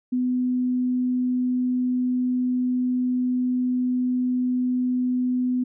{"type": "tone", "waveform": "sine", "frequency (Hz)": 250.8, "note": "B3", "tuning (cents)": 27, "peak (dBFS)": -20, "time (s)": [0.12, 5.64], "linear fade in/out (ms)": 10, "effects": []}